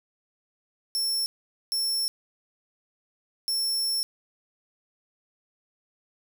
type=tone bursts at uneven times; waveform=sawtooth; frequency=5400 Hz; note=E8; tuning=41 cents sharp; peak=-22 dBFS; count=3; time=0.95-1.26 / 1.72-2.08 / 3.48-4.03 s; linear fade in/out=0 ms; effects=none

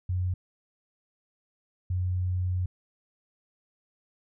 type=tone pair in turn; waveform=sine; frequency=91 / 91 Hz; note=F#2 / F#2; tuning=-28 / -28 cents; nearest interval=unison; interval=0 cents; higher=neither; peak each=-25 dBFS; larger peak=neither; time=0.09-0.34 / 1.9-2.66 s; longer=second; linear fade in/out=5 ms; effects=none

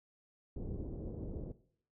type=low-pass noise; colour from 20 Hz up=pink; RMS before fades=-42 dBFS; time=0.56-1.52 s; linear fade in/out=5 ms; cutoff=460 Hz; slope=24 dB/octave; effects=noise-tail reverb RT60 0.6 s tail -17 dB re dry

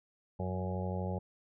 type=harmonic tone with a mistuned harmonic; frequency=92.5 Hz; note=F#2; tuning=in tune; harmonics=1 / 2 / 4 / 5 / 6 / 7 / 8 / 9; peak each=-36 / -38 / -45 / -44 / -43 / -48 / -49 / -45 dBFS; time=0.39-1.19 s; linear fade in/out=10 ms; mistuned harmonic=2; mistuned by=-17 cents; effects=none

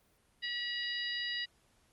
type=harmonic tone; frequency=964 Hz; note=B5; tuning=42 cents flat; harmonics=2 / 3 / 4 / 5; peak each=-38 / -40 / -41 / -42 dBFS; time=0.42-1.46 s; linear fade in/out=20 ms; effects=pink hiss -70 dBFS RMS until 1.92 s + Opus 32 kbps

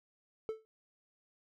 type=tone with exponential decay; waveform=triangle; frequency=440 Hz; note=A4; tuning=in tune; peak=-29 dBFS; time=0.49-0.65 s; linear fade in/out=0 ms; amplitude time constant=33 ms; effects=none

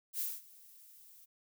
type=noise with ADSR envelope; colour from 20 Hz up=violet; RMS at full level=-35 dBFS; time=0.13-1.26 s; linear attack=69 ms; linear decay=210 ms; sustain=-23 dB; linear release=21 ms; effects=none

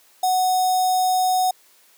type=tone with notch filter; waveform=square; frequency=740 Hz; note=F#5; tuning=in tune; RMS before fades=-19 dBFS; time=0.23-1.51 s; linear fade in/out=5 ms; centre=2200 Hz; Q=0.69; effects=white hiss -55 dBFS RMS until 1.97 s + high-pass 300 Hz 12 dB/octave

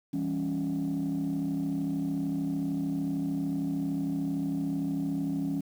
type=chord; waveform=sine; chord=C# diminished; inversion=first; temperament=just; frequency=166.31 / 199.57 / 277.2 Hz; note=E3 / G3 / C#4; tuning=+16 / +31 / 0 cents; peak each=-32 / -34 / -28 dBFS; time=0.13-5.61 s; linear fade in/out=10 ms; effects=tanh soft clip ceiling -24 dBFS + 9-bit

